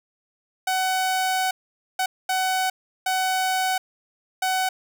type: tone bursts at uneven times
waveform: sawtooth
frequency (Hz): 750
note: F#5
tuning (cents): +23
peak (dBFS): -17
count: 5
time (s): 0.67-1.51 / 1.99-2.06 / 2.29-2.7 / 3.06-3.78 / 4.42-4.69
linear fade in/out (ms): 5
effects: none